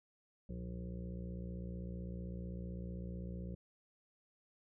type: harmonic tone with a mistuned harmonic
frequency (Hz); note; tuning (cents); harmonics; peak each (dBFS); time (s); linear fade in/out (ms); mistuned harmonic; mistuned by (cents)
60; B1; -49; 1 / 2 / 3 / 5 / 6 / 7 / 8 / 9; -45 / -49 / -45 / -59 / -57 / -59 / -58 / -58; 0.49-3.55; 5; 1; +120
effects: none